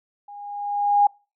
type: tone with level ramp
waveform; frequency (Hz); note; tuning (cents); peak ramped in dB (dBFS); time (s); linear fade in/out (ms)
sine; 817; G#5; -29; -38 to -11; 0.28-1.07; 5
effects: noise-tail reverb RT60 0.3 s tail -25 dB re dry